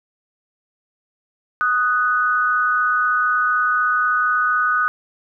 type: tone pair together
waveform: sine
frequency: 1244.5 / 1488.5 Hz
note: D#6 / F#6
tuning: 0 / +10 cents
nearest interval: minor third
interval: 310 cents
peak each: -18 dBFS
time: 1.61-4.88 s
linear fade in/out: 0 ms
effects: none